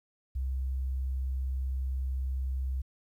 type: tone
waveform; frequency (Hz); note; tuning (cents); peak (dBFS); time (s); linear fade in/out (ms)
sine; 65.41; C2; 0; -29; 0.35-2.82; 10
effects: 11-bit